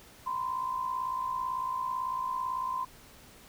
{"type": "tone pair together", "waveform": "sine", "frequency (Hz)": [976, 1034], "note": ["B5", "C6"], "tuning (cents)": [-21, -21], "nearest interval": "minor second", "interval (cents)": 100, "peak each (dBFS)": [-37, -31], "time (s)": [0.26, 2.85], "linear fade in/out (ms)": 10, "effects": ["pink hiss -54 dBFS RMS until 3.48 s"]}